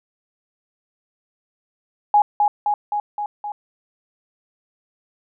sine tone with echo, 830.6 Hz, G#5, in tune, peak -10 dBFS, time 2.14-2.22 s, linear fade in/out 2 ms, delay 260 ms, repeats 5, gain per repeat -3 dB, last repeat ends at 3.52 s, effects none

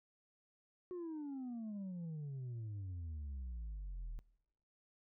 sine exponential sweep, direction down, 367.5 to 37.71 Hz, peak -39 dBFS, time 0.91-4.19 s, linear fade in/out 0 ms, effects noise-tail reverb RT60 0.9 s tail -23 dB re dry + tanh soft clip ceiling -41 dBFS

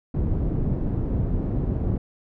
pink low-pass noise, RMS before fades -24 dBFS, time 0.14-1.98 s, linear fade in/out 5 ms, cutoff 280 Hz, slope 12 dB/octave, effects none

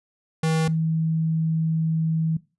square / sine tone pair in turn, 160 / 160.93 Hz, D#3 / E3, +49 / -41 cents, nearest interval unison, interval 10 cents, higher second, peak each -20 dBFS, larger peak neither, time 0.43-0.68 / 0.68-2.37 s, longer second, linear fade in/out 5 ms, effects noise-tail reverb RT60 0.3 s tail -20 dB re dry + resampled to 24000 Hz

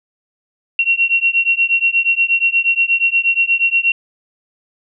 sine beating tone pair, 2732 / 2740.4 Hz, F7 / F7, -39 / -33 cents, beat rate 8.4 Hz, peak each -15 dBFS, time 0.79-3.92 s, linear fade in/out 2 ms, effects none

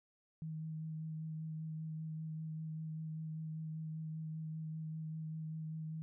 sine tone with vibrato, 158 Hz, D#3, 27 cents sharp, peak -40 dBFS, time 0.42-6.02 s, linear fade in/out 0 ms, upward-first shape sine, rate 5.1 Hz, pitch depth 14 cents each way, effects none

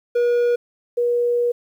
triangle / sine tone pair in turn, 480.7 / 480.7 Hz, B4 / B4, -47 / -47 cents, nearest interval unison, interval 0 cents, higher neither, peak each -13 / -16 dBFS, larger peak first, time 0.15-0.56 / 0.97-1.52 s, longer second, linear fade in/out 10 ms, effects 9-bit

